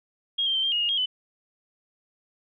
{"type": "tone with pitch steps", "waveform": "sine", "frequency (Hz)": [3262, 3164, 3116, 3187, 2870, 2849, 3248, 3013], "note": ["G#7", "G7", "G7", "G7", "F7", "F7", "G#7", "F#7"], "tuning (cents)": [-32, 15, -11, 28, 47, 34, -39, 31], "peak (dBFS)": -22, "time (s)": [0.38, 1.06], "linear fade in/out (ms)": 10, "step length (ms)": 85, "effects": []}